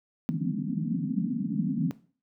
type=band-pass noise; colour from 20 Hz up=pink; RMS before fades=-29 dBFS; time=0.29-1.91 s; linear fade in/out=0 ms; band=150 to 280 Hz; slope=96 dB/octave; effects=noise-tail reverb RT60 0.4 s tail -17 dB re dry